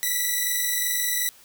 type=tone pair together; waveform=5% pulse; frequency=1952.8 / 1975.5 Hz; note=B6 / B6; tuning=-20 / 0 cents; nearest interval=unison; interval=20 cents; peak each=-15 dBFS; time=0.03-1.29 s; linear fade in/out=0 ms; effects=white hiss -52 dBFS RMS until 1.44 s